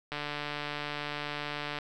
click train, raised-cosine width 0.3 ms, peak -19 dBFS, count 246, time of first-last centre 0.12-1.787 s, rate 147 Hz, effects none

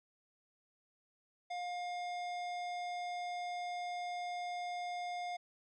sine tone with hard clipping, 710 Hz, F5, 28 cents sharp, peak -40 dBFS, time 1.5-5.37 s, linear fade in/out 10 ms, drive 18 dB, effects low-pass 6000 Hz 12 dB/octave

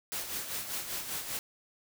white noise with tremolo, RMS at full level -35 dBFS, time 0.12-1.39 s, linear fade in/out 0 ms, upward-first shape sine, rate 5.1 Hz, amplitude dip 55%, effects none

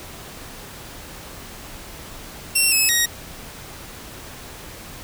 10% pulse tone with pitch steps, 2724 / 2586 / 1886 Hz, F7 / E7 / A#6, -44 / -34 / +20 cents, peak -7 dBFS, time 2.55-3.06 s, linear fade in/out 10 ms, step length 170 ms, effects pink hiss -38 dBFS RMS until 5.03 s

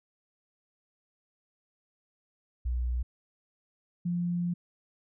sine tone pair in turn, 61 / 174.49 Hz, B1 / F3, -21 / -1 cents, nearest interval octave + tritone, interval 1820 cents, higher second, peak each -27 dBFS, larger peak neither, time 2.65-3.03 / 4.05-4.54 s, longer second, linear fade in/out 10 ms, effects none

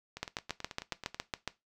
two click trains, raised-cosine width 0.2 ms, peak -24 / -16 dBFS, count 10 / 10, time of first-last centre 0.17-1.145 / 0.23-1.477 s, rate 9.23 / 7.22 Hz, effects noise-tail reverb RT60 0.2 s tail -17 dB re dry

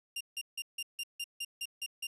sawtooth tone bursts, 2794 Hz, F7, in tune, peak -32 dBFS, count 10, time 0.16-2.07 s, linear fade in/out 5 ms, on 47 ms, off 160 ms, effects resampled to 32000 Hz + 12-bit

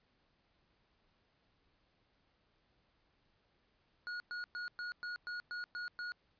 square tone bursts, 1447 Hz, F#6, 39 cents flat, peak -40 dBFS, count 9, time 4.07-6.12 s, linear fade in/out 0 ms, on 130 ms, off 110 ms, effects pink hiss -75 dBFS RMS until 6.39 s + resampled to 11025 Hz

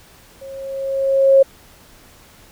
sine tone with level ramp, 542 Hz, C#5, 39 cents flat, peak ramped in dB -32 to -5 dBFS, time 0.41-1.43 s, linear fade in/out 10 ms, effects pink hiss -47 dBFS RMS until 2.51 s

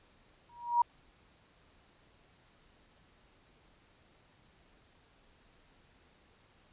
sine tone with exponential growth, 953 Hz, A#5, 38 cents sharp, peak -20 dBFS, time 0.49-0.82 s, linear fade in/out 5 ms, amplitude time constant 70 ms, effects pink hiss -65 dBFS RMS until 6.72 s + resampled to 8000 Hz

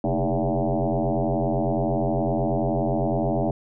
sine tone with frequency modulation, 219.9 Hz, A3, 1 cent flat, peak -20 dBFS, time 0.04-3.51 s, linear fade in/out 2 ms, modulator 89.6 Hz, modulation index 6, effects none

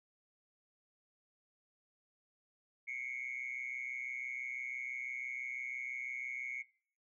sine tone with amplitude modulation, 2200 Hz, C#7, 14 cents flat, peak -34 dBFS, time 2.87-6.63 s, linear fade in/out 20 ms, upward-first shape sine, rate 126 Hz, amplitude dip 80%, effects noise-tail reverb RT60 0.5 s tail -23 dB re dry + tanh soft clip ceiling -32 dBFS

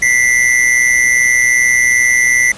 square tone pair together, 1970.4 / 2093 Hz, B6 / C7, -5 / 0 cents, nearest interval minor second, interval 105 cents, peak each -11 / -14 dBFS, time 0.02-2.52 s, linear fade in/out 5 ms, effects pink hiss -34 dBFS RMS until 2.57 s + resampled to 22050 Hz

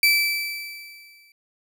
30% pulse tone with exponential decay, 2321 Hz, D7, 21 cents flat, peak -11 dBFS, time 0.03-1.32 s, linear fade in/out 2 ms, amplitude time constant 280 ms, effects none

